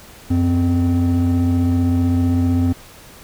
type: tone pair together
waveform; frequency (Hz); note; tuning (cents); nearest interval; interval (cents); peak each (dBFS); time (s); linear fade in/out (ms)
triangle; 91.2 / 258; F#2 / C4; -24 / -24; octave + tritone; 1800; -13; 0.3-2.73; 10
effects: tanh soft clip ceiling -9 dBFS + pink hiss -42 dBFS RMS until 3.23 s